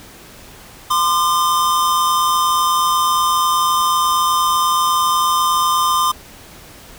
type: tone pair together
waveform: square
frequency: 1034.8 / 1203 Hz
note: C6 / D6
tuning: -19 / +41 cents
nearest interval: minor third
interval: 260 cents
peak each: -17 dBFS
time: 0.9-6.12 s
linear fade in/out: 10 ms
effects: pink hiss -40 dBFS RMS until 6.98 s